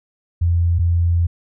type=tone pair in turn; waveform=sine; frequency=85.5 / 85.5 Hz; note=F2 / F2; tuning=-36 / -36 cents; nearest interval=unison; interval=0 cents; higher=neither; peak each=-13 dBFS; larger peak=neither; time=0.41-0.79 / 0.79-1.27 s; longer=second; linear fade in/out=10 ms; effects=none